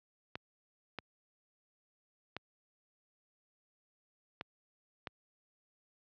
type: clicks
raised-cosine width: 0.3 ms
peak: -23 dBFS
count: 5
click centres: 0.355 / 0.987 / 2.366 / 4.411 / 5.072 s
effects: high-pass 80 Hz 12 dB/octave + low-pass 5000 Hz 12 dB/octave